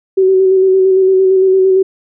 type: tone with vibrato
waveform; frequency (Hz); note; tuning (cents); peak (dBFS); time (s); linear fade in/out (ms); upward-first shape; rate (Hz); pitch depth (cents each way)
sine; 379; F#4; +42; -6; 0.17-1.83; 10; square; 8.8; 19
effects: none